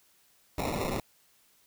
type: noise with sample-and-hold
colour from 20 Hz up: white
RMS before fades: -32 dBFS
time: 0.58-1 s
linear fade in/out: 2 ms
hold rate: 1575 Hz
effects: white hiss -65 dBFS RMS until 1.66 s